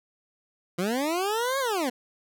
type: linear two-way sweep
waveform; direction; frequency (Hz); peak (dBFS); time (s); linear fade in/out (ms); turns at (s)
20% pulse; up then down; 167.5 to 557 to 233.3; -20; 0.78-1.9; 10; 1.59
effects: none